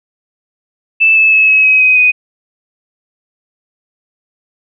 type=tone with pitch steps; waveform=sine; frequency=2637 / 2613 / 2589 / 2565 / 2541 / 2518 / 2495 Hz; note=E7 / E7 / E7 / E7 / D#7 / D#7 / D#7; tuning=0 / -16 / -32 / -48 / +36 / +20 / +4 cents; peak=-5 dBFS; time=1-2.12 s; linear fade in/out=20 ms; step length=160 ms; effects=none